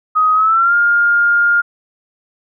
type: tone with pitch glide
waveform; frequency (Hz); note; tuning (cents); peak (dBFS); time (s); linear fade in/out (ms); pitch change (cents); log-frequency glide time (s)
sine; 1257 to 1410.9; D#6 to F6; +17 to +17; -9; 0.15-1.62; 20; +200; 0.34-0.75
effects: none